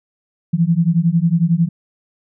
sine beating tone pair, 162.7 / 173.7 Hz, E3 / F3, -22 / -9 cents, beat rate 11 Hz, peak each -15 dBFS, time 0.53-1.69 s, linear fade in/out 10 ms, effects none

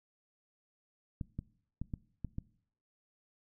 clicks, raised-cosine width 5 ms, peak -25 dBFS, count 6, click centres 1.212 / 1.39 / 1.816 / 1.938 / 2.247 / 2.384 s, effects noise-tail reverb RT60 0.6 s tail -21 dB re dry

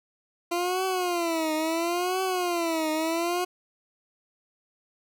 20% pulse tone with vibrato, 342.7 Hz, F4, 33 cents flat, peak -20 dBFS, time 0.51-3.45 s, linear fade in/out 10 ms, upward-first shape triangle, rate 0.73 Hz, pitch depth 180 cents each way, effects none

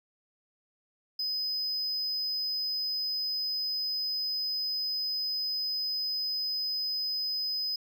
triangle tone, 5030 Hz, D#8, 18 cents sharp, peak -28 dBFS, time 1.19-7.76 s, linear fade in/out 5 ms, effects none

